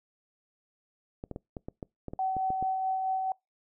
clicks, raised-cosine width 2 ms, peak -24 dBFS, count 11, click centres 1.239 / 1.313 / 1.361 / 1.568 / 1.685 / 1.828 / 2.083 / 2.135 / 2.367 / 2.504 / 2.626 s
sine tone with tremolo, 759 Hz, F#5, 44 cents sharp, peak -26 dBFS, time 2.19-3.32 s, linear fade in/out 2 ms, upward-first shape sine, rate 4.6 Hz, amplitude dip 30%
effects noise-tail reverb RT60 0.2 s tail -26 dB re dry

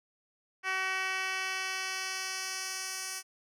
10% pulse tone with band-pass filter sweep, 378.2 Hz, F#4, 38 cents sharp, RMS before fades -35 dBFS, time 0.63-3.23 s, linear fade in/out 50 ms, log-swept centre 2100 to 7700 Hz, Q 1.1, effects none

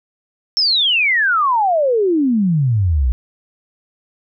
sine exponential sweep, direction down, 5460 to 57.6 Hz, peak -12 dBFS, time 0.57-3.12 s, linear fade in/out 0 ms, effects none

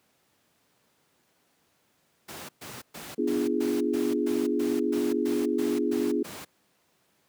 pink noise bursts, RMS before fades -40 dBFS, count 13, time 2.28-6.45 s, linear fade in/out 10 ms, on 210 ms, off 120 ms
sine chord, B diminished seventh, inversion none, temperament equal with one note detuned, 246.9 / 293.7 / 343 / 415.3 Hz, B3 / D4 / F4 / Ab4, 0 / 0 / -31 / 0 cents, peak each -29 dBFS, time 3.18-6.23 s, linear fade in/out 5 ms
effects pink hiss -68 dBFS RMS until 7.28 s + high-pass 150 Hz 12 dB/octave

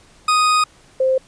40% pulse / sine tone pair in turn, 1244.5 / 523.2 Hz, D#6 / C5, 0 / 0 cents, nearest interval octave + minor third, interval 1500 cents, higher first, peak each -12 / -13 dBFS, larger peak first, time 0.28-0.64 / 1-1.18 s, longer first, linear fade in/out 5 ms, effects pink hiss -50 dBFS RMS until 1.27 s + resampled to 22050 Hz

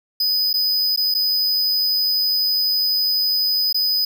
square tone with dropouts, 4996 Hz, D#8, 6 cents sharp, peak -17 dBFS, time 0.2-4.05 s, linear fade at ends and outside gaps 5 ms, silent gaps 0.531-0.539 / 0.962-0.974 / 1.142-1.148 / 3.728-3.744 s, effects 9-bit

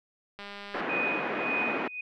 click train, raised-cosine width 0.3 ms, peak -26 dBFS, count 85, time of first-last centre 0.39-0.806 s, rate 202 Hz
pink band-pass noise, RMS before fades -32 dBFS, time 0.74-1.88 s, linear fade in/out 5 ms, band 230 to 2300 Hz, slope 24 dB/octave
sine tone with tremolo, 2489 Hz, D#7, in tune, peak -27 dBFS, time 0.89-2.01 s, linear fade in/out 5 ms, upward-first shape sine, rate 1.8 Hz, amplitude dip 85%
effects none

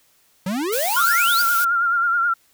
square exponential sweep, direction up, 176.2 to 4960 Hz, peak -22 dBFS, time 0.46-1.42 s, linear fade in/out 5 ms
blue noise, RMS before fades -25 dBFS, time 0.72-1.65 s, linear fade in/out 10 ms
sine tone with vibrato, 1390 Hz, F6, 9 cents flat, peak -16 dBFS, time 0.96-2.34 s, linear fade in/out 10 ms, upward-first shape triangle, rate 9.4 Hz, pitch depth 62 cents each way
effects white hiss -59 dBFS RMS until 2.53 s

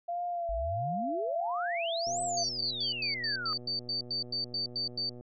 sine tone with vibrato, 686 Hz, F5, 31 cents flat, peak -31 dBFS, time 0.08-2.44 s, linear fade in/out 10 ms, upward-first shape sine, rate 1.5 Hz, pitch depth 47 cents each way
sine exponential two-way sweep, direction up then down, 46.63 to 8220 to 1226 Hz, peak -34 dBFS, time 0.49-3.53 s, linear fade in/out 0 ms, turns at 2.21 s
click train, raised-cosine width 2 ms, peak -35 dBFS, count 384, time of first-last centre 2.07-5.209 s, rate 122 Hz
sine tone bursts, 4583 Hz, D8, 43 cents flat, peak -30 dBFS, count 13, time 2.37-5.094 s, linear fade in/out 2 ms, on 120 ms, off 97 ms
effects none

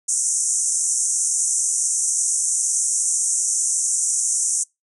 white band-pass noise, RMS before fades -21 dBFS, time 0.08-4.64 s, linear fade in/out 10 ms, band 5900 to 9500 Hz, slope 96 dB/octave, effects noise-tail reverb RT60 0.2 s tail -26 dB re dry

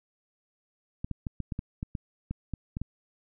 clicks, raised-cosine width 5 ms, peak -20 dBFS, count 12, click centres 1.045 / 1.113 / 1.268 / 1.403 / 1.522 / 1.591 / 1.829 / 1.952 / 2.31 / 2.537 / 2.769 / 2.816 s, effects none

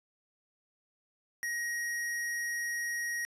square tone, 1888 Hz, A#6, 22 cents sharp, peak -33 dBFS, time 1.43-3.25 s, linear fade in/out 0 ms, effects resampled to 32000 Hz

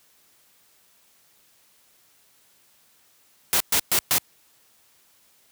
white noise bursts, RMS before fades -20 dBFS, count 4, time 3.53-4.182 s, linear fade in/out 0 ms, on 73 ms, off 120 ms, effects white hiss -60 dBFS RMS until 5.51 s + high-pass 60 Hz 12 dB/octave

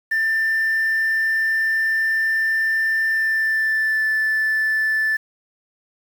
sine tone with pitch glide, 1784 to 1754.4 Hz, A6 to A6, +23 to -6 cents, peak -15 dBFS, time 0.11-5.17 s, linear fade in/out 10 ms, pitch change -29 cents, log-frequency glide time 3.1-4.05 s, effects tanh soft clip ceiling -15 dBFS + 7-bit

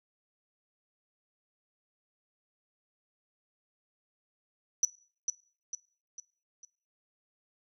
sine tone with echo, 5920 Hz, F#8, in tune, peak -19 dBFS, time 4.83-4.85 s, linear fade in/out 2 ms, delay 450 ms, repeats 4, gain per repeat -7 dB, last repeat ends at 6.65 s, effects noise-tail reverb RT60 0.4 s tail -18 dB re dry + tanh soft clip ceiling -18 dBFS

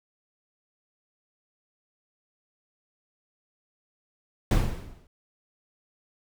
brown noise with exponential decay, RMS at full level -17 dBFS, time 4.51-5.07 s, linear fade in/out 2 ms, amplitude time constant 120 ms, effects none

